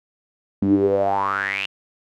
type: tone with band-pass filter sweep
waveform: sawtooth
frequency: 98.3 Hz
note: G2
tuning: 5 cents sharp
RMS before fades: -20 dBFS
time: 0.62-1.66 s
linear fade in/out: 5 ms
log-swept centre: 230 to 2900 Hz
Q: 9.5
effects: none